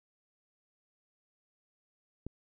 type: click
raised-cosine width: 3 ms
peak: -26 dBFS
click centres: 2.266 s
effects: none